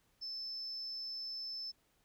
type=tone; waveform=sine; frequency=5270 Hz; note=E8; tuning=1 cent flat; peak=-39 dBFS; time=0.21-1.72 s; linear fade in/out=20 ms; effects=tanh soft clip ceiling -36 dBFS + pink hiss -74 dBFS RMS until 2.04 s